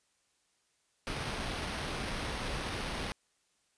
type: noise with sample-and-hold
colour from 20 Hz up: pink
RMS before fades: -37 dBFS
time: 1.07-3.12 s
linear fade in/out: 0 ms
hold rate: 7350 Hz
effects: white hiss -74 dBFS RMS until 3.77 s + resampled to 22050 Hz